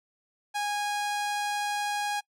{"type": "tone", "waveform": "sawtooth", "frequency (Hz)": 824, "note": "G#5", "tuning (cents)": -14, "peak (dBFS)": -24, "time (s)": [0.54, 2.21], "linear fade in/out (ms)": 20, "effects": ["noise-tail reverb RT60 0.1 s tail -24 dB re dry", "low-pass 11000 Hz 12 dB/octave"]}